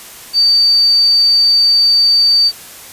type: tone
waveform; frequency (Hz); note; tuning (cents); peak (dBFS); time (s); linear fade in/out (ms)
sine; 4607; D8; -34; -7; 0.33-2.52; 50
effects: white hiss -34 dBFS RMS until 2.92 s + resampled to 32000 Hz